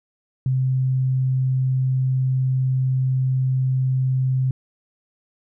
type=tone; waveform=sine; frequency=130.3 Hz; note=C3; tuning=7 cents flat; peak=-17 dBFS; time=0.46-4.51 s; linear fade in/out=2 ms; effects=none